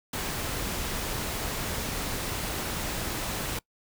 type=noise; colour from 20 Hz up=pink; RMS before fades=-32 dBFS; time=0.13-3.59 s; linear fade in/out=5 ms; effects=noise-tail reverb RT60 0.1 s tail -23 dB re dry